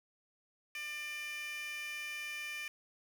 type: tone with high-pass filter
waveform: 15% pulse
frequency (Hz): 597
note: D5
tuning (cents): +28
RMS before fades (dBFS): -42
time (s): 0.75-2.68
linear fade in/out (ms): 2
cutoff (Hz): 2300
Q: 3.3
effects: 10-bit